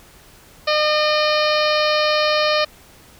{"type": "harmonic tone with a mistuned harmonic", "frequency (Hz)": 607, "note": "D#5", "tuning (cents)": -43, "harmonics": [1, 2, 3, 4, 5, 6, 7, 8, 9], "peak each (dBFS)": [-18, -22, -26, -25, -27, -29, -26, -28, -32], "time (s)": [0.67, 2.65], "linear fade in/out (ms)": 10, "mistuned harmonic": 6, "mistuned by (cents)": 40, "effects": ["pink hiss -47 dBFS RMS until 3.19 s"]}